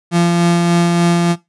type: tone with tremolo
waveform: 35% pulse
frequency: 171.8 Hz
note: F3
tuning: 28 cents flat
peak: -8 dBFS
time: 0.11-1.36 s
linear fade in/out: 50 ms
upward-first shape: sine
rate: 3.4 Hz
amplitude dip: 25%
effects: noise-tail reverb RT60 0.2 s tail -18 dB re dry + resampled to 24000 Hz